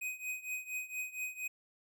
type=tone with tremolo; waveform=square; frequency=2506 Hz; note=D#7; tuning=12 cents sharp; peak=-35 dBFS; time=0.01-1.48 s; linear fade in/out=10 ms; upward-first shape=triangle; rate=4.3 Hz; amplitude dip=90%; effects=none